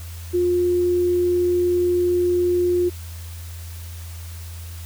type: tone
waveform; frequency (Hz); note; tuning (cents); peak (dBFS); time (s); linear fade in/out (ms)
sine; 354.7; F4; +27; -16; 0.33-2.9; 20
effects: added 84 Hz sine -32 dBFS peak until 4.85 s + white hiss -43 dBFS RMS until 4.85 s